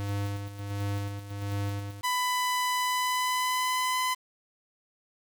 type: tone with tremolo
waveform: square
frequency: 100.8 Hz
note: G2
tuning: 49 cents sharp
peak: -29 dBFS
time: 0-2.01 s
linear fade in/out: 0 ms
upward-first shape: sine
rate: 1.4 Hz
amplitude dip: 65%
type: tone with pitch glide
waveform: sawtooth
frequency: 998 to 1013.7 Hz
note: B5 to B5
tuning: +18 to +45 cents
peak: -22 dBFS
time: 2.03-4.15 s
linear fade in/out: 20 ms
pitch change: +27 cents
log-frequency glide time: 2.76-3.98 s
effects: 8-bit